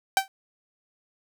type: tone with exponential decay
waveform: sawtooth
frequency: 775 Hz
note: G5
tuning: 20 cents flat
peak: -11 dBFS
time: 0.17-0.28 s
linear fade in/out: 1 ms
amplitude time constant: 22 ms
effects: none